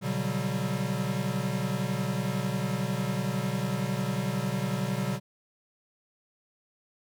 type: chord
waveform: square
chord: G major seventh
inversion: first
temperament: equal with one note detuned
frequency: 123.47 / 143.56 / 185 / 196 Hz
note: B2 / D3 / F#3 / G3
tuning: 0 / -39 / 0 / 0 cents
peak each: -34 dBFS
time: 0.01-5.2 s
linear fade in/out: 50 ms
effects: none